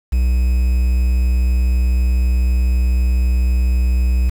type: tone with quantisation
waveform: triangle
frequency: 62 Hz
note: B1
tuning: 7 cents sharp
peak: -10 dBFS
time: 0.12-4.3 s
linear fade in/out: 10 ms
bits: 6
effects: none